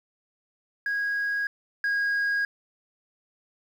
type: tone pair in turn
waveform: sine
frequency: 1646 / 1638.5 Hz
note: G#6 / G#6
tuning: -16 / -24 cents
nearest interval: unison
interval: 8 cents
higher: first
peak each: -23 / -20 dBFS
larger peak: second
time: 0.86-1.47 / 1.84-2.45 s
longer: neither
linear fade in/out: 2 ms
effects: tanh soft clip ceiling -22 dBFS + 9-bit